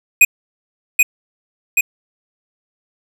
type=tone with echo; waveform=square; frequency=2489 Hz; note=D#7; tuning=in tune; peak=-5 dBFS; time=0.21-0.25 s; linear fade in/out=5 ms; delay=780 ms; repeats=2; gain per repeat=-3 dB; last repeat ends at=1.81 s; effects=none